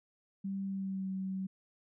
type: tone with pitch glide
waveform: sine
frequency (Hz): 195.1 to 190.2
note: G3 to F#3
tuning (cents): -8 to +48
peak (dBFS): -34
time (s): 0.44-1.47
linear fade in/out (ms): 10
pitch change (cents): -44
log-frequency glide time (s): 0.64-1.1
effects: none